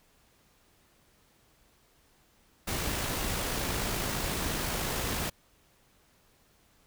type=noise with amplitude modulation; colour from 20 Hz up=pink; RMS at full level=-31 dBFS; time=2.67-5.3 s; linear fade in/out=10 ms; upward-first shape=sine; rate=54.2 Hz; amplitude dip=25%; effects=pink hiss -65 dBFS RMS until 6.86 s